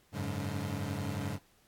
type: chord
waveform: 25% pulse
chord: F# suspended second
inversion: none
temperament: equal with one note detuned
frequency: 92.5 / 103.83 / 141.83 Hz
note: F#2 / G#2 / C#3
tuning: 0 / 0 / +40 cents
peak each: -35 / -34 / -35 dBFS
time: 0.12-1.39 s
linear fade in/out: 50 ms
effects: pink hiss -67 dBFS RMS until 1.67 s + AAC 64 kbps